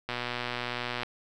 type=click train; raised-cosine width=0.3 ms; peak=-16 dBFS; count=116; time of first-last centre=0.09-1.033 s; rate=122 Hz; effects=none